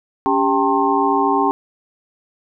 sine tone cluster, 282 / 395.9 / 789 / 897 / 1066 Hz, C#4 / G4 / G5 / A5 / C6, +30 / +17 / +11 / +33 / +32 cents, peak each -20 dBFS, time 0.26-1.51 s, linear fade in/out 0 ms, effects none

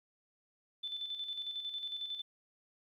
sine tone with tremolo, 3520 Hz, A7, in tune, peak -36 dBFS, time 0.83-2.22 s, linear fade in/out 10 ms, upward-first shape square, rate 11 Hz, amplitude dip 50%, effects 12-bit

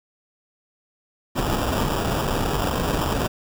pink noise with sample-and-hold, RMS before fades -23 dBFS, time 1.35-3.28 s, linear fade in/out 20 ms, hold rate 2100 Hz, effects none

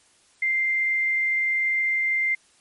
sine tone, 2093 Hz, C7, in tune, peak -20 dBFS, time 0.42-2.35 s, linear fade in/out 5 ms, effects white hiss -59 dBFS RMS until 2.6 s + MP3 48 kbps

